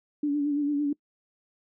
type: tone with vibrato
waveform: sine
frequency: 290 Hz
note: D4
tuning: 22 cents flat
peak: -23 dBFS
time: 0.23-0.93 s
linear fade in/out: 5 ms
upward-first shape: sine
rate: 8.9 Hz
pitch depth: 41 cents each way
effects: noise-tail reverb RT60 0.1 s tail -24 dB re dry